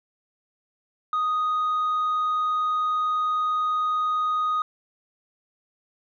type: tone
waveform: sine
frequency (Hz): 1244.5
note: D#6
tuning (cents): 0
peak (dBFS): -19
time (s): 1.13-4.62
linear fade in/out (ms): 2
effects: tanh soft clip ceiling -20 dBFS